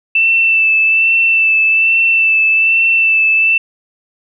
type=tone with vibrato; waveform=sine; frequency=2657 Hz; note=E7; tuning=13 cents sharp; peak=-8 dBFS; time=0.15-3.58 s; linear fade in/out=5 ms; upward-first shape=sine; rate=1.2 Hz; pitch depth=21 cents each way; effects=none